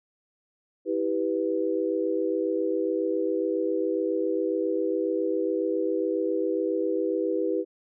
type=chord; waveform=sine; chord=E minor; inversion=none; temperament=equal with one note detuned; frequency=324.7 / 392 / 493.9 Hz; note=E4 / G4 / B4; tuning=-26 / 0 / 0 cents; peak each=-28 dBFS; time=0.85-7.65 s; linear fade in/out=50 ms; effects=none

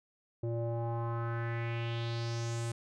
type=tone with low-pass filter sweep; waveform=square; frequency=116.6 Hz; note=A#2; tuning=1 cent sharp; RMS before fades=-35 dBFS; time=0.43-2.72 s; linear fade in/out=5 ms; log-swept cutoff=460 to 8900 Hz; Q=3.2; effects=none

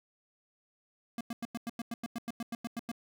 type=tone bursts; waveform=square; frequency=233.1 Hz; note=A#3; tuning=in tune; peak=-35 dBFS; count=15; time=1.18-2.916 s; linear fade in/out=2 ms; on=28 ms; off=94 ms; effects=none

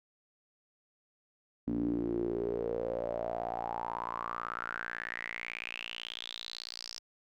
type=tone with band-pass filter sweep; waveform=sawtooth; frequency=58.1 Hz; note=A#1; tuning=5 cents flat; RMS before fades=-37 dBFS; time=1.67-6.99 s; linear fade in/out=5 ms; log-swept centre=260 to 5300 Hz; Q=7.5; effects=none

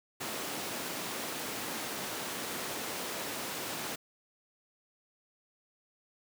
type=high-pass noise; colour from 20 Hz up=pink; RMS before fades=-38 dBFS; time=0.2-3.96 s; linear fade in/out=10 ms; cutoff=240 Hz; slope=12 dB/octave; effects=none

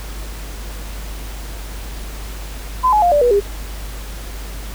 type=tone with pitch steps; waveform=sine; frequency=1018 / 846.2 / 703.4 / 584.7 / 486 / 404 Hz; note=C6 / G#5 / F5 / D5 / B4 / G#4; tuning=-48 / +32 / +12 / -8 / -28 / -48 cents; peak=-10 dBFS; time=2.83-3.406 s; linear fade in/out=20 ms; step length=96 ms; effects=added 50 Hz sine -27 dBFS peak until 4.74 s + pink hiss -35 dBFS RMS until 4.74 s

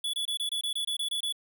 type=tone bursts; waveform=square; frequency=3426 Hz; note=A7; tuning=47 cents flat; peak=-29 dBFS; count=11; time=0.04-1.325 s; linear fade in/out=5 ms; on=95 ms; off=24 ms; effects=none

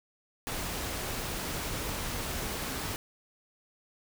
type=noise; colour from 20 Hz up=pink; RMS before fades=-35 dBFS; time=0.47-2.96 s; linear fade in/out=0 ms; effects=none

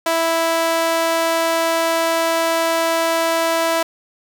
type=tone with high-pass filter; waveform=sawtooth; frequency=329.6 Hz; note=E4; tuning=in tune; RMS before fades=-18 dBFS; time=0.06-3.83 s; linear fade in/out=5 ms; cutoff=660 Hz; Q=1.5; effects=none

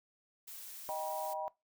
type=noise; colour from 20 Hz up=blue; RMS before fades=-48 dBFS; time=0.47-1.34 s; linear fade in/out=10 ms
type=chord; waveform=sine; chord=Eb augmented; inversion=none; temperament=equal with one note detuned; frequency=622.3 / 784 / 965.2 Hz; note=Eb5 / G5 / B5; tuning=0 / 0 / -40 cents; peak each=-40 dBFS; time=0.89-1.48 s; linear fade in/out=0 ms
effects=noise-tail reverb RT60 0.2 s tail -20 dB re dry

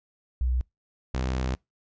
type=tone pair in turn; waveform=sine / sawtooth; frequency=62.3 / 64.09 Hz; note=B1 / C2; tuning=+16 / -35 cents; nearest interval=unison; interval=49 cents; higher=second; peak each=-22 dBFS; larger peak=neither; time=0.41-0.61 / 1.14-1.55 s; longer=second; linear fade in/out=0 ms; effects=noise-tail reverb RT60 0.2 s tail -26 dB re dry + resampled to 16000 Hz

